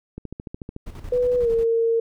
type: click train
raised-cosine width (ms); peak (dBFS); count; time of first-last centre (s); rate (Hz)
3; -20; 9; 0.18-0.764; 13.7
type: noise with tremolo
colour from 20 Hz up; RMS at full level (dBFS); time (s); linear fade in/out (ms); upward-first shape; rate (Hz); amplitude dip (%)
brown; -34; 0.86-1.65; 10; square; 11; 60
type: tone with pitch glide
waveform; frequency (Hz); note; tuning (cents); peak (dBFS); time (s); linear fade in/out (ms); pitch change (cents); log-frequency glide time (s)
sine; 493.9 to 458.2; B4 to A#4; 0 to -30; -17; 1.12-2; 5; -130; 1.38-1.5
effects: none